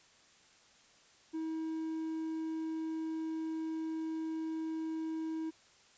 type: tone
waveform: triangle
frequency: 320 Hz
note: D#4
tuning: 49 cents sharp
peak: -33 dBFS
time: 1.33-5.51 s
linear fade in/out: 20 ms
effects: white hiss -63 dBFS RMS until 5.97 s + resampled to 16000 Hz